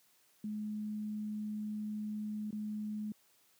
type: tone with dropouts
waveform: sine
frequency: 211.9 Hz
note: G#3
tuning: 35 cents sharp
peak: -36 dBFS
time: 0.44-3.12 s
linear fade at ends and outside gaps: 2 ms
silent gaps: 2.507-2.527 s
effects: white hiss -69 dBFS RMS until 3.59 s + high-pass 100 Hz 12 dB/octave

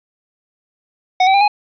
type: tone with pitch steps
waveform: square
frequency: 740 / 768.8 / 798.6 / 829.7 Hz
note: F#5 / G5 / G5 / G#5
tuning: 0 / -34 / +32 / -2 cents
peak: -10 dBFS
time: 1.2-1.48 s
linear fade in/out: 5 ms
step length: 70 ms
effects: resampled to 11025 Hz + 8-bit

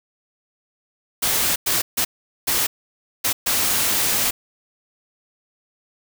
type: noise bursts at uneven times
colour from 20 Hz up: white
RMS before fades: -20 dBFS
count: 6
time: 1.22-1.56 / 1.66-1.82 / 1.97-2.05 / 2.47-2.67 / 3.24-3.33 / 3.46-4.31 s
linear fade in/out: 10 ms
effects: none

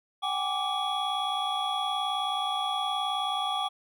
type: tone cluster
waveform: triangle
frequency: 758 / 817 / 1167 / 3355 Hz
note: F#5 / G#5 / D6 / G#7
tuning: +42 / -29 / -11 / +17 cents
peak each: -31 dBFS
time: 0.22-3.69 s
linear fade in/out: 20 ms
effects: none

